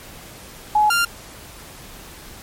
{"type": "tone pair in turn", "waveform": ["sine", "sawtooth"], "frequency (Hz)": [845, 1393.5], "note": ["G#5", "F6"], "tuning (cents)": [30, -4], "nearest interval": "major sixth", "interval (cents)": 866, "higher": "second", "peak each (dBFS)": -12, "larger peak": "neither", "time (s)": [[0.75, 0.9], [0.9, 1.05]], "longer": "neither", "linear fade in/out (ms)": 5, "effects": ["pink hiss -40 dBFS RMS until 2.42 s", "MP3 64 kbps"]}